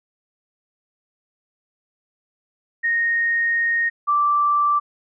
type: tone pair in turn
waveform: sine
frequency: 1858 / 1170.5 Hz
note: A#6 / D6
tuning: -6 / -6 cents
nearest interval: minor sixth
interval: 800 cents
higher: first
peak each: -17 / -15 dBFS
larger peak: second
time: 2.83-3.9 / 4.07-4.8 s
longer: first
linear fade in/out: 20 ms
effects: none